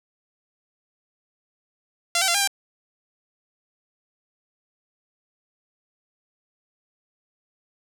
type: tone with pitch steps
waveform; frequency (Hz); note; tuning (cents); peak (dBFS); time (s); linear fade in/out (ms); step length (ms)
5% pulse; 688 / 766 / 688 / 803 / 791; F5 / G5 / F5 / G5 / G5; -26 / -40 / -26 / +41 / +15; -7; 2.15-2.475; 2; 65
effects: none